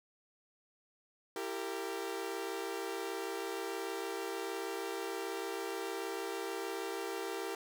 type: tone cluster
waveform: sawtooth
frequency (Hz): 334.3 / 392.9 / 459.4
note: E4 / G4 / A#4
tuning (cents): +24 / +4 / -25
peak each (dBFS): -40 / -36 / -38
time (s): 1.36-7.55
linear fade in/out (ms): 2
effects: none